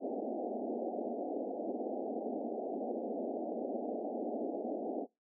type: band-pass noise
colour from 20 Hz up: pink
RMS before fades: -38 dBFS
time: 0-5.07 s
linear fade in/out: 50 ms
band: 220 to 770 Hz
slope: 96 dB/octave
effects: noise-tail reverb RT60 0.2 s tail -21 dB re dry